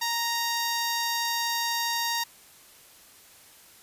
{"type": "tone with notch filter", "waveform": "10% pulse", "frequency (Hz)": 932.3, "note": "A#5", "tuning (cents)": 0, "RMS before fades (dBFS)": -28, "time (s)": [0.01, 2.24], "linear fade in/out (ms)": 10, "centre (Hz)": 2500, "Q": 1.8, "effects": ["white hiss -53 dBFS RMS until 3.82 s", "resampled to 32000 Hz"]}